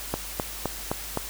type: click train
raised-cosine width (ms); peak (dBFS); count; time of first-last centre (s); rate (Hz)
1; -11; 5; 0.14-1.174; 3.87
effects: added 50 Hz sine -42 dBFS peak until 1.29 s + white hiss -37 dBFS RMS until 1.29 s